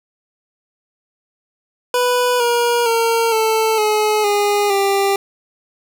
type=tone with pitch steps; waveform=25% pulse; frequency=493.9 / 476 / 458.7 / 442.1 / 426 / 410.5 / 395.6 Hz; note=B4 / A#4 / A#4 / A4 / G#4 / G#4 / G4; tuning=0 / +36 / -28 / +8 / +44 / -20 / +16 cents; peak=-10 dBFS; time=1.94-5.16 s; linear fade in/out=2 ms; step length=460 ms; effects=none